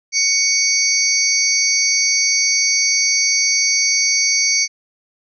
sine tone cluster, 2233 / 4570 / 5650 / 6230 Hz, C#7 / D8 / F8 / G8, +12 / -48 / +19 / -12 cents, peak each -19 dBFS, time 0.12-4.68 s, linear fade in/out 50 ms, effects none

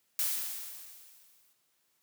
blue noise with exponential decay, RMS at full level -29 dBFS, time 0.19-1.53 s, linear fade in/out 1 ms, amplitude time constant 290 ms, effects white hiss -74 dBFS RMS until 2.02 s + high-pass 80 Hz 12 dB/octave

